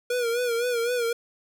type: tone with vibrato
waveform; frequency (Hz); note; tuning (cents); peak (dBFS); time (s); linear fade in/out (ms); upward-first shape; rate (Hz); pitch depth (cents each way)
square; 478.4; A#4; +45; -24; 0.1-1.13; 5; sine; 3.9; 69
effects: none